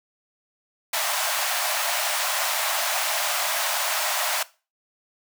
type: high-pass noise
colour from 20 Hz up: pink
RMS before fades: -25 dBFS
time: 0.93-4.43 s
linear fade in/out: 5 ms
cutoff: 590 Hz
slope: 96 dB/octave
effects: noise-tail reverb RT60 0.3 s tail -18 dB re dry